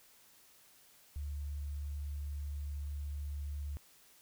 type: tone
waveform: sine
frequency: 72.3 Hz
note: D2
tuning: 27 cents flat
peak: -37 dBFS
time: 1.16-3.77 s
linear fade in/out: 0 ms
effects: white hiss -63 dBFS RMS until 4.21 s